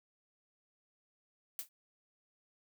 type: noise with exponential decay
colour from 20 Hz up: blue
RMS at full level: -35 dBFS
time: 1.59-1.69 s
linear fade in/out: 1 ms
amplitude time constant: 21 ms
effects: none